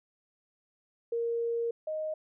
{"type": "tone pair in turn", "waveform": "sine", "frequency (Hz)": [466.2, 622.3], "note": ["A#4", "D#5"], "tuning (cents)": [0, 0], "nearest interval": "perfect fourth", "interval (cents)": 500, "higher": "second", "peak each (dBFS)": [-28, -31], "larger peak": "first", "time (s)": [[1.12, 1.71], [1.87, 2.14]], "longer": "first", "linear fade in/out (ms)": 5, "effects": []}